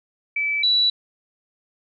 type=tone pair in turn; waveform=sine; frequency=2308 / 3938 Hz; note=D7 / B7; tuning=-31 / -6 cents; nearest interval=major sixth; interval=925 cents; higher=second; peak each=-20 / -15 dBFS; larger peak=second; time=0.36-0.63 / 0.63-0.9 s; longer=neither; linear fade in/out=5 ms; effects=none